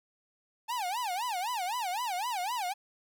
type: tone with vibrato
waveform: 45% pulse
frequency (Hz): 844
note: G#5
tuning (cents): +28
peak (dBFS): -31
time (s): 0.68-2.74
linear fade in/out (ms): 20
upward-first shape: sine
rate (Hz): 3.9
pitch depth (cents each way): 300
effects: none